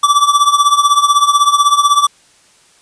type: tone with tremolo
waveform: square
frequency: 1159 Hz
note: D6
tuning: 23 cents flat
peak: -5 dBFS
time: 0.03-2.07 s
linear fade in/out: 5 ms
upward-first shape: triangle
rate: 16 Hz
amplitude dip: 85%
effects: white hiss -49 dBFS RMS until 2.81 s + resampled to 22050 Hz